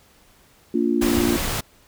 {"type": "chord", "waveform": "sine", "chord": "Bb major", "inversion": "none", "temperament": "just", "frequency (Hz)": [233.1, 291.4, 349.6], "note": ["Bb3", "D4", "F4"], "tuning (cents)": [0, -13, 2], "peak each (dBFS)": -22, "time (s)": [0.74, 1.37], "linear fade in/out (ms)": 5}
{"type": "noise", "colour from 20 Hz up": "pink", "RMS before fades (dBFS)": -25, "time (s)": [1.01, 1.61], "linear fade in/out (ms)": 10}
{"effects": ["pink hiss -55 dBFS RMS until 1.87 s"]}